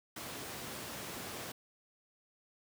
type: high-pass noise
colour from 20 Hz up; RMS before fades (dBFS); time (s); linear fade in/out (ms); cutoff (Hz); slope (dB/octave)
pink; -44; 0.16-1.52; 5; 130; 12
effects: none